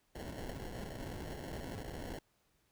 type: noise with sample-and-hold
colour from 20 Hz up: pink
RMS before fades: -44 dBFS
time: 0.15-2.19 s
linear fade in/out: 5 ms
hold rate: 1225 Hz
effects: pink hiss -75 dBFS RMS until 2.71 s